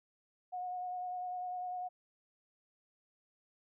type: tone with vibrato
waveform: sine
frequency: 726 Hz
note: F#5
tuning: 33 cents flat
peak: -37 dBFS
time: 0.52-1.89 s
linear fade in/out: 20 ms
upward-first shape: sine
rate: 10 Hz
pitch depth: 17 cents each way
effects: none